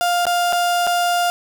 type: tone with dropouts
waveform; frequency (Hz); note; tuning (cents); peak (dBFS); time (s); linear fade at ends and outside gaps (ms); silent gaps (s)
35% pulse; 702; F5; +9; -14; 0.01-1.3; 0; 0.254-0.267 / 0.525-0.53 / 0.868-0.873
effects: none